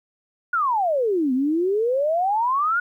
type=exponential two-way sweep; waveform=sine; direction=down then up; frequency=1467 to 248.6 to 1467 Hz; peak=-18 dBFS; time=0.53-2.8 s; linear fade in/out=5 ms; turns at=1.33 s; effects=10-bit